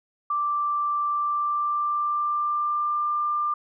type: tone with pitch glide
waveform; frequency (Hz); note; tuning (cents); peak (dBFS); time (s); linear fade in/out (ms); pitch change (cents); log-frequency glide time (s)
sine; 1174.7 to 1192.5; D6 to D6; 0 to +26; -22; 0.3-3.54; 5; +26; 1.06-3.07
effects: none